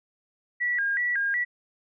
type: tone with vibrato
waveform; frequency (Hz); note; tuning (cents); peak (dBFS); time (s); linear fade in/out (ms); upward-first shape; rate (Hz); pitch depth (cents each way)
sine; 1775; A6; +15; -23; 0.6-1.45; 20; square; 2.7; 160
effects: none